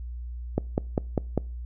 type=click train; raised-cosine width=2 ms; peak=-9 dBFS; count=5; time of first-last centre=0.58-1.377 s; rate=5.02 Hz; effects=noise-tail reverb RT60 0.4 s tail -25 dB re dry + added 60 Hz sine -33 dBFS peak until 1.65 s